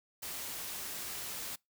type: noise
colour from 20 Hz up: white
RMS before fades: -41 dBFS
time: 0.22-1.56 s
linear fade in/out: 10 ms
effects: noise-tail reverb RT60 0.2 s tail -26 dB re dry